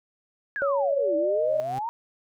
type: exponential two-way sweep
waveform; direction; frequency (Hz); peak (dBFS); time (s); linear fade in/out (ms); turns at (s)
sine; down then up; 1723 to 310.4 to 955; -27; 0.56-1.89; 0; 1.16
type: tone with pitch glide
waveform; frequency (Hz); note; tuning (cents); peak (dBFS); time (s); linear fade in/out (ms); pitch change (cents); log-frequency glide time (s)
sine; 560 to 617.8; C#5 to D#5; +18 to -12; -22; 0.62-1.6; 0; +170; 1-1.4
type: tone with exponential growth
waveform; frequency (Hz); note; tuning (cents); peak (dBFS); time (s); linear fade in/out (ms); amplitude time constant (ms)
sawtooth; 130; C3; -11; -29; 1.23-1.79; 5; 120
effects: none